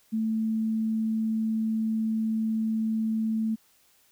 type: tone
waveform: sine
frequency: 221 Hz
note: A3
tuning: 8 cents sharp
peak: -24 dBFS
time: 0.12-3.56 s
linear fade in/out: 20 ms
effects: white hiss -63 dBFS RMS until 4.11 s